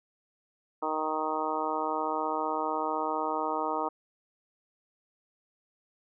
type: harmonic tone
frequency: 155.9 Hz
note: D#3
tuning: 4 cents sharp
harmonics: 2 / 3 / 4 / 5 / 6 / 7 / 8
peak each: -37 / -36 / -37 / -35 / -33 / -37 / -36 dBFS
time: 0.82-3.89 s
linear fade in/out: 10 ms
effects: none